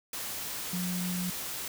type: tone in noise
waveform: sine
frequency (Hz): 180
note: F#3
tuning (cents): -47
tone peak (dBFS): -31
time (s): 0.73-1.3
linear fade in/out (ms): 2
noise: white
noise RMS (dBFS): -37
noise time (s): 0.13-1.68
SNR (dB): +3
effects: none